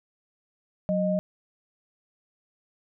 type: tone pair together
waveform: sine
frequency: 185 / 617.6 Hz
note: F#3 / D#5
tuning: 0 / -13 cents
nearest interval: octave + major sixth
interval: 2087 cents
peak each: -25 dBFS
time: 0.89-1.19 s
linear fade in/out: 0 ms
effects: none